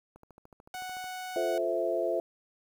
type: click train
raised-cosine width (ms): 1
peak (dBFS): -38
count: 13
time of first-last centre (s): 0.16-1.042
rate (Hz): 13.6
type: tone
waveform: sawtooth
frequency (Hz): 740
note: F#5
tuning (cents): 0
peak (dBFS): -33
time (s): 0.74-1.58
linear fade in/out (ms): 2
type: chord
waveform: sine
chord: F major seventh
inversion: none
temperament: equal with one note detuned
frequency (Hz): 350.8 / 440 / 523.3 / 659.3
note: F4 / A4 / C5 / E5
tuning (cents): +8 / 0 / 0 / 0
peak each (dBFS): -33 / -35 / -33 / -30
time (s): 1.36-2.2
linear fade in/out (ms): 2
effects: 10-bit